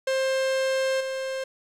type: tone with level steps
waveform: 45% pulse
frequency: 529 Hz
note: C5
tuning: 19 cents sharp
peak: -22 / -28 dBFS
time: 0.07-1.44 s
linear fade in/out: 5 ms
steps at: 1 s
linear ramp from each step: 10 ms
effects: low-pass 8000 Hz 12 dB/octave + 9-bit